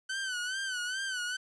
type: tone with vibrato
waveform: sawtooth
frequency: 1515 Hz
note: F#6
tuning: 40 cents sharp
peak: -29 dBFS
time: 0.09-1.37 s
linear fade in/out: 10 ms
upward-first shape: sine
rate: 2.4 Hz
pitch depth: 84 cents each way
effects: resampled to 22050 Hz + 10-bit